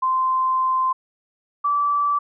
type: tone pair in turn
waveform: sine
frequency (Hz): 1039 / 1158.5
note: C6 / D6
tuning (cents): -12 / -24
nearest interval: major second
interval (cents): 188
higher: second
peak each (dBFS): -17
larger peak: neither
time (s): 0.02-0.93 / 1.64-2.19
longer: first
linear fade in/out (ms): 10
effects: none